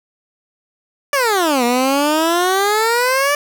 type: exponential two-way sweep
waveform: 15% pulse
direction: down then up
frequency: 587.3 to 236.2 to 587.3 Hz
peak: -7 dBFS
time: 1.13-3.35 s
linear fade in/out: 2 ms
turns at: 1.64 s
effects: none